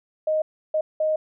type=tone bursts at uneven times; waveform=sine; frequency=622.3 Hz; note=D#5; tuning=in tune; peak=-19 dBFS; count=3; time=0.27-0.42 / 0.74-0.81 / 1-1.16 s; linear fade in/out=5 ms; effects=none